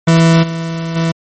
40% pulse tone with level steps, 164.81 Hz, E3, in tune, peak -5 / -17 / -11 dBFS, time 0.07-1.12 s, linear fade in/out 10 ms, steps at 0.42 / 0.95 s, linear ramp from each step 20 ms, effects low-pass 10000 Hz 12 dB/octave + MP3 32 kbps

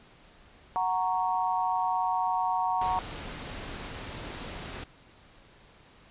sine chord, F# major, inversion none, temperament equal, 740 / 932.3 / 1108.7 Hz, F#5 / A#5 / C#6, 0 / 0 / 0 cents, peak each -29 / -28 / -33 dBFS, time 0.76-2.99 s, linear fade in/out 0 ms
pink noise, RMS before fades -39 dBFS, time 2.81-4.84 s, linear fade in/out 5 ms
effects pink hiss -56 dBFS RMS until 6.1 s + resampled to 8000 Hz

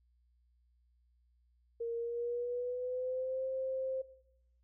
sine tone with pitch glide, 465.5 to 525.5 Hz, A#4 to C5, -2 to +7 cents, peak -34 dBFS, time 1.8-4.02 s, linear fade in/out 10 ms, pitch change +209 cents, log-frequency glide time 1.96-3.44 s, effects noise-tail reverb RT60 0.8 s tail -18 dB re dry + added 60 Hz sine -68 dBFS peak until 4.63 s

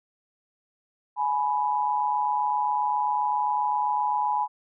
sine tone pair together, 840.2 / 987.8 Hz, G#5 / B5, +20 / 0 cents, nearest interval minor third, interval 280 cents, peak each -25 dBFS, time 1.16-4.48 s, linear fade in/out 50 ms, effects none

